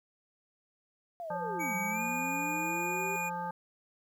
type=linear two-way sweep; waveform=sine; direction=down then up; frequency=710 to 186 to 396.2 Hz; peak=-37 dBFS; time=1.2-3.16 s; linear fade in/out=0 ms; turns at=1.75 s
type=harmonic tone; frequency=174.61 Hz; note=F3; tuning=in tune; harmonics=1 / 3 / 5 / 7 / 9; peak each=-42 / -44 / -35 / -44 / -46 dBFS; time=1.3-3.51 s; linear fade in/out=5 ms
type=tone with pitch glide; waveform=square; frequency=2265 to 2442 Hz; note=C#7 to D#7; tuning=+37 to -33 cents; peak=-35 dBFS; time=1.59-3.3 s; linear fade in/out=20 ms; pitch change=+130 cents; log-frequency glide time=1.9-2.02 s
effects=11-bit